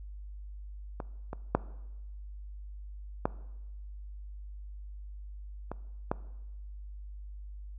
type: clicks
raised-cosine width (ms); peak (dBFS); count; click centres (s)
1; -22 / -23 / -9 / -12 / -22 / -14; 6; 1.002 / 1.331 / 1.55 / 3.255 / 5.716 / 6.115
effects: noise-tail reverb RT60 1.0 s tail -19 dB re dry + added 50 Hz sine -41 dBFS peak until 7.78 s